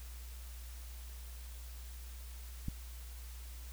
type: click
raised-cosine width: 5 ms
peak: -25 dBFS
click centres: 2.684 s
effects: added 60 Hz sine -45 dBFS peak until 3.72 s + white hiss -56 dBFS RMS until 3.72 s